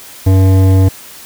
triangle tone with hard clipping, 95 Hz, F#2, 46 cents sharp, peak -7 dBFS, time 0.26-0.89 s, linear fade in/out 10 ms, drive 17 dB, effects white hiss -34 dBFS RMS until 1.25 s

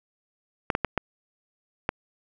clicks, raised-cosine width 0.5 ms, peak -8 dBFS, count 5, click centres 0.702 / 0.751 / 0.847 / 0.977 / 1.891 s, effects none

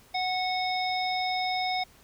harmonic tone with a mistuned harmonic, 740 Hz, F#5, in tune, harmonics 1 / 3 / 5 / 7, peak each -28 / -33 / -35 / -36 dBFS, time 0.14-1.84 s, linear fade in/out 10 ms, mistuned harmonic 3, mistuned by -16 cents, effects pink hiss -57 dBFS RMS until 2.03 s

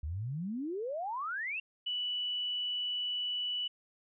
sine exponential sweep, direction up, 70 to 2786 Hz, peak -34 dBFS, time 0.03-1.6 s, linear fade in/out 5 ms
sine tone, 2960 Hz, F#7, in tune, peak -32 dBFS, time 1.86-3.68 s, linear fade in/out 10 ms
effects none

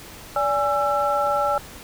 sine tone cluster, 579 / 826 / 1339 Hz, D5 / G#5 / E6, -25 / -10 / +27 cents, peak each -23 dBFS, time 0.36-1.58 s, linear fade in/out 2 ms, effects pink hiss -41 dBFS RMS until 1.83 s

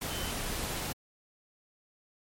sine tone in noise, 3056 Hz, G7, 45 cents flat, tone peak -41 dBFS, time 0.1-0.31 s, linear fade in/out 10 ms, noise pink, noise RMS -35 dBFS, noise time 0.01-0.93 s, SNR -9 dB, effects MP3 64 kbps

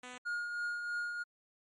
5% pulse tone, 249.5 Hz, B3, 18 cents sharp, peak -34 dBFS, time 0.03-0.18 s, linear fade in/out 5 ms
triangle tone with tremolo, 1428 Hz, F6, 38 cents sharp, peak -31 dBFS, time 0.25-1.24 s, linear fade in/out 20 ms, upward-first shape triangle, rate 3.1 Hz, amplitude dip 45%
effects MP3 48 kbps

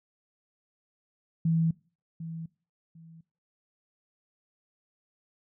sine tone with echo, 163.7 Hz, E3, 12 cents flat, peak -22 dBFS, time 1.45-1.71 s, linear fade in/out 5 ms, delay 750 ms, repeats 2, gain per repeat -13 dB, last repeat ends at 3.21 s, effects noise-tail reverb RT60 0.4 s tail -23 dB re dry

